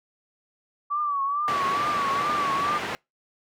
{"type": "tone with vibrato", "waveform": "sine", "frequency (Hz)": 1148, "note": "D6", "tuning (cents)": -40, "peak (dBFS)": -23, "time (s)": [0.9, 2.79], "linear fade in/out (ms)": 20, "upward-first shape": "triangle", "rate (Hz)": 2.3, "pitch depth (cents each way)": 91}
{"type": "band-pass noise", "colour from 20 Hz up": "white", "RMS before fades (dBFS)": -31, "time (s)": [1.48, 2.95], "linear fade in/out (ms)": 0, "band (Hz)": [120, 1900], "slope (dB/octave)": 12}
{"effects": ["noise-tail reverb RT60 0.2 s tail -25 dB re dry"]}